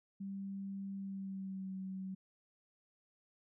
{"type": "tone with pitch glide", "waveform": "sine", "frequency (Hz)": [196, 189.65], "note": ["G3", "F#3"], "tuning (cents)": [0, 43], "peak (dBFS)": -40, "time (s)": [0.2, 2.15], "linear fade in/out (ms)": 10, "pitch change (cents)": -57, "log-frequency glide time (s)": [0.96, 1.74], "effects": []}